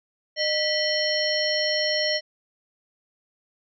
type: harmonic tone with a mistuned harmonic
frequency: 610 Hz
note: D#5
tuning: 34 cents flat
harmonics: 1 / 3 / 5 / 7 / 9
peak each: -26 / -28 / -31 / -29 / -27 dBFS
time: 0.36-2.21 s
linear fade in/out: 50 ms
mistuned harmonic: 3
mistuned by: +120 cents
effects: none